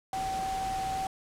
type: tone in noise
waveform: sine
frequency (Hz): 766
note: G5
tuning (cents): -40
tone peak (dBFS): -30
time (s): 0.13-1.07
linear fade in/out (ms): 2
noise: pink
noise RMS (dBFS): -40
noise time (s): 0.13-1.07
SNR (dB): +7
effects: low-pass 10000 Hz 12 dB/octave